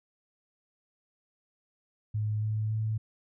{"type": "tone with pitch steps", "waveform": "sine", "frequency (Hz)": [106.7, 108.06, 109.45], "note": ["G#2", "A2", "A2"], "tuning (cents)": [47, -31, -9], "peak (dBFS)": -27, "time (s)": [2.14, 2.98], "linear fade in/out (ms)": 10, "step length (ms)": 280, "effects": []}